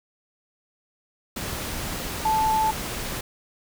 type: tone in noise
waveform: sine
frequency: 875 Hz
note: A5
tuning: 10 cents flat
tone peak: -19 dBFS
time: 2.25-2.71 s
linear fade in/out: 5 ms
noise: pink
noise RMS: -31 dBFS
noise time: 1.36-3.21 s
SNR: +9 dB
effects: none